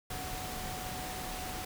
sine tone in noise, 740 Hz, F#5, in tune, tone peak -43 dBFS, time 0.1-1.65 s, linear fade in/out 5 ms, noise pink, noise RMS -40 dBFS, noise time 0.1-1.65 s, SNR -6 dB, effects none

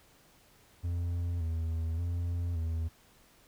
triangle tone with vibrato, 84 Hz, E2, 33 cents sharp, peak -28 dBFS, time 0.83-2.89 s, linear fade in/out 20 ms, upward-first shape square, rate 0.87 Hz, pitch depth 50 cents each way, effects pink hiss -62 dBFS RMS until 3.47 s

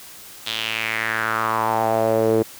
sawtooth tone with band-pass filter sweep, 111.6 Hz, A2, 25 cents sharp, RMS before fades -21 dBFS, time 0.46-2.43 s, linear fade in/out 10 ms, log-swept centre 3600 to 400 Hz, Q 3.8, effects white hiss -41 dBFS RMS until 2.59 s

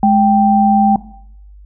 sine tone pair together, 210.5 / 784 Hz, G#3 / G5, +24 / 0 cents, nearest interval octave + major seventh, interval 2276 cents, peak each -10 dBFS, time 0.03-0.96 s, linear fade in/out 2 ms, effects noise-tail reverb RT60 0.7 s tail -18 dB re dry + added 50 Hz sine -36 dBFS peak until 1.65 s

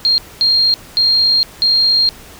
sine tone bursts at uneven times, 4216 Hz, C8, 12 cents sharp, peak -9 dBFS, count 4, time 0.05-0.18 / 0.41-0.74 / 0.97-1.43 / 1.62-2.09 s, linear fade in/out 0 ms, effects pink hiss -38 dBFS RMS until 2.39 s

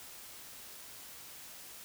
silence, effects white hiss -50 dBFS RMS until 1.84 s

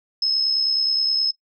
sine tone with amplitude modulation, 5180 Hz, E8, 31 cents flat, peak -15 dBFS, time 0.22-1.31 s, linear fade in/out 5 ms, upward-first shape sine, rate 69.5 Hz, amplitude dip 45%, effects noise-tail reverb RT60 0.1 s tail -19 dB re dry

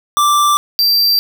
square tone pair in turn, 1174.7 / 4699 Hz, D6 / D8, 0 / 0 cents, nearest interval 2 octaves, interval 2400 cents, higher second, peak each -10 dBFS, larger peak neither, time 0.17-0.57 / 0.79-1.19 s, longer neither, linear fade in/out 0 ms, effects none

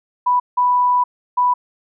sine tone bursts at uneven times, 987.8 Hz, B5, in tune, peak -12 dBFS, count 3, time 0.26-0.4 / 0.57-1.04 / 1.37-1.54 s, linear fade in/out 10 ms, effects none

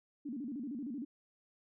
sine tone with vibrato, 260.1 Hz, C4, 10 cents flat, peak -38 dBFS, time 0.25-1.05 s, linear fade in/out 10 ms, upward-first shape square, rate 13 Hz, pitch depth 190 cents each way, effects none

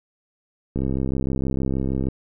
click train, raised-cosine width 3 ms, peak -12 dBFS, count 89, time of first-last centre 0.76-2.085 s, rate 66.4 Hz, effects none

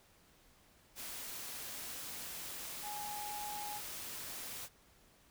sine tone in noise, 833 Hz, G#5, 5 cents sharp, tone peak -42 dBFS, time 2.82-3.81 s, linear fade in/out 50 ms, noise white, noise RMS -45 dBFS, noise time 0.95-4.69 s, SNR 0 dB, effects pink hiss -66 dBFS RMS until 5.3 s

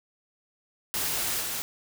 white noise with level steps, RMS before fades -29 / -32 dBFS, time 0.94-1.62 s, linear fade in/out 0 ms, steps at 1.4 s, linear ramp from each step 20 ms, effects none

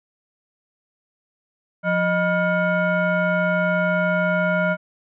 sine tone with frequency modulation, 620 Hz, D#5, 6 cents flat, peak -17 dBFS, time 1.83-4.77 s, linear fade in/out 50 ms, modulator 797 Hz, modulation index 1.3, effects none

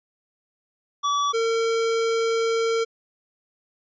square tone pair in turn, 1147 / 455.2 Hz, D6 / A#4, -41 / -41 cents, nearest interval octave + major third, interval 1600 cents, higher first, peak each -21 dBFS, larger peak neither, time 1.03-1.33 / 1.33-2.85 s, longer second, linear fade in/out 20 ms, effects resampled to 16000 Hz

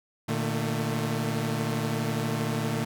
sawtooth tone cluster, 117.6 / 151.4 / 222.8 Hz, A#2 / D#3 / A3, +16 / -47 / +22 cents, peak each -27 dBFS, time 0.28-2.85 s, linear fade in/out 10 ms, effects none

